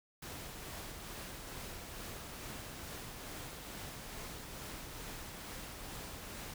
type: noise with tremolo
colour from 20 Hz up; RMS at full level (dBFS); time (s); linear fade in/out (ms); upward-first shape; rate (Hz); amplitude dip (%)
pink; -45; 0.22-6.54; 5; triangle; 2.3; 30
effects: none